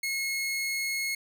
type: tone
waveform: sawtooth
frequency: 2170 Hz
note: C#7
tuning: 37 cents flat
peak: -25 dBFS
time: 0.03-1.15 s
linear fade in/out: 5 ms
effects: none